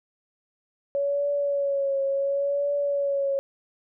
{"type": "tone with vibrato", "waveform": "sine", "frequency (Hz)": 560, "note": "C#5", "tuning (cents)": 18, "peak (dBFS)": -22, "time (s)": [0.95, 3.39], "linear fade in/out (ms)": 0, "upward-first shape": "triangle", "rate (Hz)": 0.7, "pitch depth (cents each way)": 44, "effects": []}